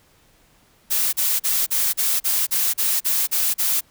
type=noise bursts; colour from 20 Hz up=blue; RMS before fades=-20 dBFS; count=11; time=0.9-3.81 s; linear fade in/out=20 ms; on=230 ms; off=38 ms; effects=pink hiss -57 dBFS RMS until 3.9 s